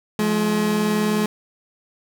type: tone pair together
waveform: 30% pulse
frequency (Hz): 173.2 / 212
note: F3 / G#3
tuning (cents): -14 / +36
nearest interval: minor third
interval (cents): 350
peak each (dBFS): -24 / -16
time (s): 0.19-1.26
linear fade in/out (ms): 2
effects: none